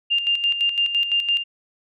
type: tone with tremolo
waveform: sine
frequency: 2800 Hz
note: F7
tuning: 4 cents sharp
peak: -16 dBFS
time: 0.1-1.44 s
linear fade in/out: 20 ms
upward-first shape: square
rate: 5.9 Hz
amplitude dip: 60%
effects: none